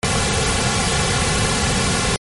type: noise with comb filter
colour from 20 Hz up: pink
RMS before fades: -18 dBFS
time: 0.03-2.16 s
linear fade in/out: 0 ms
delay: 3.2 ms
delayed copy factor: -0.75
effects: MP3 48 kbps